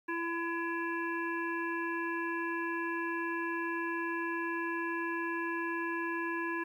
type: harmonic tone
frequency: 336.4 Hz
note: E4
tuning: 35 cents sharp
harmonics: 1 / 3 / 5 / 7 / 8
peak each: -36 / -38 / -37 / -47 / -47 dBFS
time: 0.08-6.64 s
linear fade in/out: 10 ms
effects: 11-bit